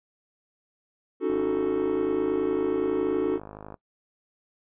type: chord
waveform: triangle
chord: D# half-diminished seventh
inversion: third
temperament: equal with one note detuned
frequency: 281.5 / 311.1 / 370 / 440 Hz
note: C#4 / D#4 / F#4 / A4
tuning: +27 / 0 / 0 / 0 cents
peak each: -29 / -28 / -24 / -25 dBFS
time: 1.2-3.4 s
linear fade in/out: 50 ms
type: click train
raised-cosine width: 1 ms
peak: -26 dBFS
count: 128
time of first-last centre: 1.3-3.742 s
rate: 52 Hz
effects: noise-tail reverb RT60 0.1 s tail -20 dB re dry + resampled to 8000 Hz